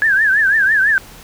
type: tone with vibrato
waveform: sine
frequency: 1661.2 Hz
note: G#6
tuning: in tune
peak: -10 dBFS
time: 0.02-0.98 s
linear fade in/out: 0 ms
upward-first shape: triangle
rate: 6 Hz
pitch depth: 170 cents each way
effects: pink hiss -39 dBFS RMS until 1.23 s